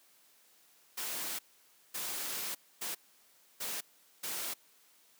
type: noise bursts at uneven times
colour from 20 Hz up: white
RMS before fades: -38 dBFS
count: 5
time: 0.97-1.39 / 1.94-2.55 / 2.81-2.95 / 3.6-3.81 / 4.23-4.54 s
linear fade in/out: 10 ms
effects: white hiss -65 dBFS RMS until 5.19 s + high-pass 200 Hz 12 dB/octave